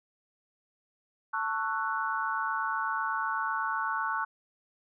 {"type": "chord", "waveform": "sine", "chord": "F# minor seventh", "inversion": "first", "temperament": "just", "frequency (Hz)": [888, 1110, 1332, 1480], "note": ["A5", "C#6", "E6", "F#6"], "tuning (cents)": [16, 2, 18, 0], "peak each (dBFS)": [-34, -33, -36, -33], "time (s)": [1.33, 4.25], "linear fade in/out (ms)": 10, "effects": []}